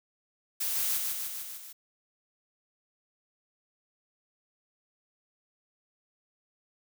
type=noise with echo; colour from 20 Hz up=blue; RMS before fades=-31 dBFS; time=0.6-0.98 s; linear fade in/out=10 ms; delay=150 ms; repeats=5; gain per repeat=-3 dB; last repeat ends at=1.73 s; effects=none

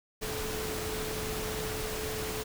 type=tone in noise; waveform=sine; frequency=433.5 Hz; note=A4; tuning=26 cents flat; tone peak=-37 dBFS; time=0.21-2.44 s; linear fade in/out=20 ms; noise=pink; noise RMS=-36 dBFS; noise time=0.21-2.44 s; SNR=-4 dB; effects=none

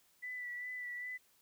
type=tone with vibrato; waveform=sine; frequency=1975.5 Hz; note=B6; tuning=in tune; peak=-40 dBFS; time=0.22-1.18 s; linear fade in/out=20 ms; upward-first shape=sine; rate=2.5 Hz; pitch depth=24 cents each way; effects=white hiss -70 dBFS RMS until 1.41 s

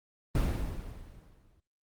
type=noise with exponential decay; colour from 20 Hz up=brown; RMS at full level=-25 dBFS; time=0.35-1.6 s; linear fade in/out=2 ms; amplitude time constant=270 ms; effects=Opus 24 kbps

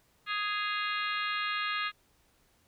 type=harmonic tone with a mistuned harmonic; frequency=415.3 Hz; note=G#4; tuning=in tune; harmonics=3 / 4 / 5 / 6 / 7 / 8 / 9 / 10; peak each=-34 / -36 / -38 / -40 / -41 / -42 / -43 / -44 dBFS; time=0.26-1.92 s; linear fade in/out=50 ms; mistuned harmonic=7; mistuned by=-64 cents; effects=pink hiss -68 dBFS RMS until 2.67 s

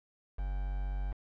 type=tone with quantisation; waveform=triangle; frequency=47.66 Hz; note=G1; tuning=48 cents flat; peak=-30 dBFS; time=0.38-1.13 s; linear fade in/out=10 ms; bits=8; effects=low-pass 2000 Hz 12 dB/octave

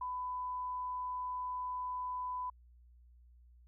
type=tone; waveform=sine; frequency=1000 Hz; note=B5; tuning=21 cents sharp; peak=-36 dBFS; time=0.01-2.5 s; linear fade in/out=5 ms; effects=added 60 Hz sine -58 dBFS peak until 3.67 s

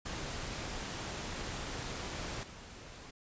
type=noise with level steps; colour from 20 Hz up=pink; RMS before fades=-40 / -50 dBFS; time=0.05-3.11 s; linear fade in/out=10 ms; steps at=2.43 s; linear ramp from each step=2 ms; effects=resampled to 16000 Hz

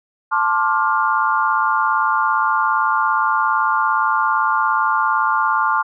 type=chord; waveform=sine; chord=D minor seventh; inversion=second; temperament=just; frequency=881 / 1057.2 / 1174.7 / 1409.6 Hz; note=A5 / C6 / D6 / F6; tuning=+2 / +18 / 0 / +16 cents; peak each=-20 dBFS; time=0.31-5.83 s; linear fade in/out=20 ms; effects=none

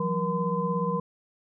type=tone cluster; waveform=sine; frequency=168.8 / 185.7 / 475.9 / 1022 Hz; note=E3 / F#3 / A#4 / C6; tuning=+41 / +7 / +36 / -41 cents; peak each=-30 dBFS; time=0-1 s; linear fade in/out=5 ms; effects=none

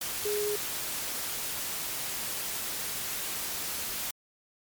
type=tone in noise; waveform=sine; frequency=415.8 Hz; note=G#4; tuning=2 cents sharp; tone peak=-28 dBFS; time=0.25-0.56 s; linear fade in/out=5 ms; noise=white; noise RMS=-34 dBFS; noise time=0.01-4.11 s; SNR=+3 dB; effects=MP3 96 kbps

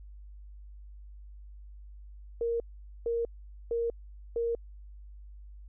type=tone bursts; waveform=sine; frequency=466.2 Hz; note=A#4; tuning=in tune; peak=-27 dBFS; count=4; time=2.41-4.55 s; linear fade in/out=2 ms; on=190 ms; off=460 ms; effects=added 50 Hz sine -45 dBFS peak until 5.68 s

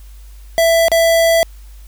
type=tone with dropouts; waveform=square; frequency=663 Hz; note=E5; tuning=10 cents sharp; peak=-10 dBFS; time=0.58-1.43 s; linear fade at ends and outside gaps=0 ms; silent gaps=0.883-0.917 s; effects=added 50 Hz sine -34 dBFS peak until 1.87 s + white hiss -50 dBFS RMS until 1.87 s

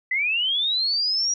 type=linear sweep; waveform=sine; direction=up; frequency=1975.5 to 5780 Hz; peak=-20 dBFS; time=0.11-1.34 s; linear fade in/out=5 ms; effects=none

